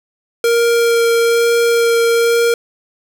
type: tone with vibrato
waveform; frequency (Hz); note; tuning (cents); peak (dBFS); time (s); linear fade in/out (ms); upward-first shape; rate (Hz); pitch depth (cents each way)
square; 466.2; A#4; 0; -11; 0.44-2.54; 2; sine; 1.1; 8
effects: none